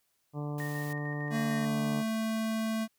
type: harmonic tone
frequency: 147.1 Hz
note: D3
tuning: 3 cents sharp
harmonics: 1 / 2 / 3 / 4 / 5 / 6 / 7 / 8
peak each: -34 / -40 / -44 / -46 / -48 / -50 / -51 / -52 dBFS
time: 0.33-2.04 s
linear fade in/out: 50 ms
type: noise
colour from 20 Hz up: white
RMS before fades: -49 dBFS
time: 0.58-0.93 s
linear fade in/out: 2 ms
type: tone with tremolo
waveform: sine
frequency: 1847 Hz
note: A#6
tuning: 16 cents flat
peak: -38 dBFS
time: 0.6-1.65 s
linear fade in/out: 0 ms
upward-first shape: square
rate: 6.6 Hz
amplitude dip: 40%
type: tone with pitch glide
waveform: square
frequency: 225.9 to 221.6 Hz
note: A3 to A3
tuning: +46 to +13 cents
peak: -30 dBFS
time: 1.3-2.88 s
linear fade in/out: 50 ms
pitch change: -33 cents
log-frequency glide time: 1.46-1.79 s
effects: white hiss -75 dBFS RMS until 2.98 s